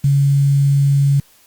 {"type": "tone with quantisation", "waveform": "sine", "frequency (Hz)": 140, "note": "C#3", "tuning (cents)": 18, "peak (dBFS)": -10, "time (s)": [0.04, 1.2], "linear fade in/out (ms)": 5, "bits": 6, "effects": ["white hiss -51 dBFS RMS until 1.46 s", "Opus 48 kbps"]}